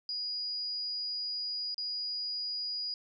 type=tone with dropouts; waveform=sine; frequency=4896 Hz; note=D#8; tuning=29 cents flat; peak=-33 dBFS; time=0.09-2.94 s; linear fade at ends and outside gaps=1 ms; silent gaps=1.744-1.78 s; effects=none